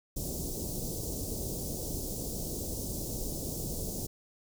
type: band-stop noise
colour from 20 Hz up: pink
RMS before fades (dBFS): -36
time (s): 0.16-4.07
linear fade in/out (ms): 10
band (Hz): 560 to 5500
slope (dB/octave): 24
effects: none